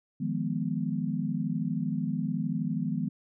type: chord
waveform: sine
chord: F half-diminished seventh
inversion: third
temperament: equal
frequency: 155.56 / 174.61 / 207.7 / 246.9 Hz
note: Eb3 / F3 / Ab3 / Cb4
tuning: 0 / 0 / 0 / 0 cents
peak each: -33 dBFS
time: 0.2-3.09 s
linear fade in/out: 10 ms
effects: none